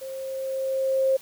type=tone with level ramp; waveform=sine; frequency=532 Hz; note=C5; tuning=29 cents sharp; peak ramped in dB=-33 to -17 dBFS; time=0.01-1.17 s; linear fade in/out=10 ms; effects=white hiss -48 dBFS RMS until 1.21 s